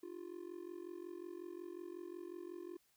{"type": "tone with amplitude modulation", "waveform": "triangle", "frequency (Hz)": 349.8, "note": "F4", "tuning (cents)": 3, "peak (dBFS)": -40, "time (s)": [0.03, 2.77], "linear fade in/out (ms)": 5, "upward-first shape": "sine", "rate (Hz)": 45.5, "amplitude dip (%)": 90, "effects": ["white hiss -75 dBFS RMS until 2.96 s"]}